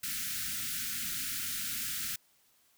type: band-stop noise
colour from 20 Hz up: white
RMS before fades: -36 dBFS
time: 0.03-2.16 s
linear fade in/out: 5 ms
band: 290 to 1300 Hz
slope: 96 dB/octave
effects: white hiss -68 dBFS RMS until 2.77 s